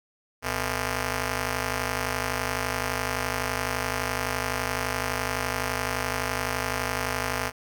5% pulse ring-modulated tone, 185.4 Hz, F#3, 4 cents sharp, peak -12 dBFS, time 0.42-7.52 s, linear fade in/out 50 ms, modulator 304 Hz, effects none

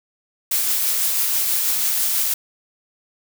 blue noise with tremolo, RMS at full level -19 dBFS, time 0.51-2.34 s, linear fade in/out 5 ms, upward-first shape triangle, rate 6.1 Hz, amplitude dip 25%, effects none

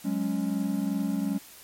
triangle chord, F# suspended second, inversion none, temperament equal, 185 / 207.7 / 277.2 Hz, F#3 / G#3 / C#4, 0 / 0 / 0 cents, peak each -29 / -27 / -28 dBFS, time 0.04-1.39 s, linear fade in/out 20 ms, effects white hiss -49 dBFS RMS until 1.63 s + MP3 64 kbps

